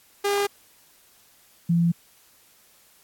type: tone pair in turn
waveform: sawtooth / sine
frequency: 404.1 / 169.9 Hz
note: G#4 / F3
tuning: -47 / -47 cents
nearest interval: octave + minor third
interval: 1500 cents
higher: first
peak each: -17 dBFS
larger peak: neither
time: 0.24-0.47 / 1.69-1.92 s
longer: neither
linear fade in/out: 10 ms
effects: white hiss -57 dBFS RMS until 3.03 s + AAC 64 kbps